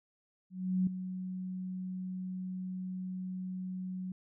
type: tone with ADSR envelope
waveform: sine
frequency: 185 Hz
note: F#3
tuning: in tune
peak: -25 dBFS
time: 0.5-4.12 s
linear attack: 370 ms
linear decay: 3 ms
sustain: -11 dB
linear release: 3 ms
effects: none